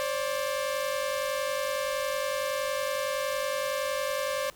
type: tone pair together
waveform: sawtooth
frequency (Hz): 532.2 / 583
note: C5 / D5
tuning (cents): +29 / -13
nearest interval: major second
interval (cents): 158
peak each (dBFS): -27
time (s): 0-4.5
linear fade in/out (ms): 0
effects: pink hiss -55 dBFS RMS until 4.55 s